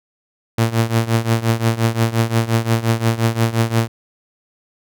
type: tone with tremolo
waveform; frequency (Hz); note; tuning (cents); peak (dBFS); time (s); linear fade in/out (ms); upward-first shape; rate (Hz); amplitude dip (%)
sawtooth; 114.4; A#2; -32; -7; 0.58-3.88; 5; triangle; 5.7; 90
effects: none